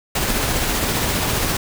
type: noise with tremolo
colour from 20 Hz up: pink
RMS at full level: -19 dBFS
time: 0.15-1.57 s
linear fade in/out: 5 ms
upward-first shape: triangle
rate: 15 Hz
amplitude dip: 30%
effects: none